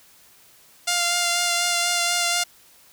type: tone with vibrato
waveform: 5% pulse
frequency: 698.5 Hz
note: F5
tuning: in tune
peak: -8 dBFS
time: 0.87-2.44 s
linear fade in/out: 10 ms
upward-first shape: sine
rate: 4.1 Hz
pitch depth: 16 cents each way
effects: white hiss -53 dBFS RMS until 2.92 s